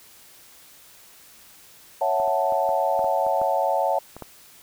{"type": "chord", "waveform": "sine", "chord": "F# minor seventh", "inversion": "second", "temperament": "equal", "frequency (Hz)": [554.4, 659.3, 740, 880], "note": ["C#5", "E5", "F#5", "A5"], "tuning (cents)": [0, 0, 0, 0], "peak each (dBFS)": -25, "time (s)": [2.01, 3.99], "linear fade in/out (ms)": 5}
{"type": "clicks", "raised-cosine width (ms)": 1, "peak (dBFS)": [-25, -29, -25, -25, -22, -24, -25, -20, -24, -20], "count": 10, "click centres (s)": [2.2, 2.278, 2.523, 2.691, 2.993, 3.044, 3.266, 3.416, 4.166, 4.223]}
{"effects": ["white hiss -50 dBFS RMS until 4.62 s"]}